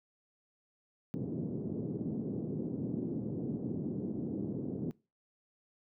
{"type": "band-pass noise", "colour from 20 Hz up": "pink", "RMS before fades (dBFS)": -37, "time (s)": [1.14, 4.91], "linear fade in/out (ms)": 0, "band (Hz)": [140, 370], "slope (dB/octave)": 24, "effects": ["noise-tail reverb RT60 0.3 s tail -22 dB re dry"]}